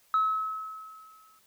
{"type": "tone with exponential decay", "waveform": "sine", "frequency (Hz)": 1290, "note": "E6", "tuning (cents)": -38, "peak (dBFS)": -19, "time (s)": [0.14, 1.39], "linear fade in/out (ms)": 1, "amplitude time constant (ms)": 270, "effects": ["tanh soft clip ceiling -18 dBFS", "white hiss -64 dBFS RMS until 1.46 s"]}